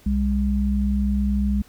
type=tone pair together; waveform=sine; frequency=64 / 203.2 Hz; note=C2 / G#3; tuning=-38 / -38 cents; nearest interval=octave + minor sixth; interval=2000 cents; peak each=-21 dBFS; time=0.06-1.62 s; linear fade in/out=5 ms; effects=pink hiss -53 dBFS RMS until 1.68 s